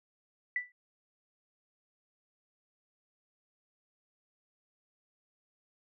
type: tone with exponential decay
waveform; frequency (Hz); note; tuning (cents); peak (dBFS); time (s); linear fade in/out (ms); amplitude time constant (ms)
sine; 1975.5; B6; 0; -26; 0.56-0.72; 2; 33
effects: none